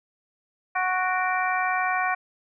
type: harmonic tone with a mistuned harmonic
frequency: 369.3 Hz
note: F#4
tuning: 3 cents flat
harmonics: 2 / 3 / 4 / 5 / 6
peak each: -26 / -28 / -29 / -30 / -31 dBFS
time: 0.75-2.15 s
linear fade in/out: 10 ms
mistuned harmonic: 6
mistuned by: +95 cents
effects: none